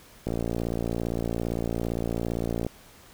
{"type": "click train", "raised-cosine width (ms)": 2, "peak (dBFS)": -15, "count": 139, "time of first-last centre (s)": [0.27, 2.666], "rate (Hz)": 57.6, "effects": ["pink hiss -52 dBFS RMS until 3.13 s"]}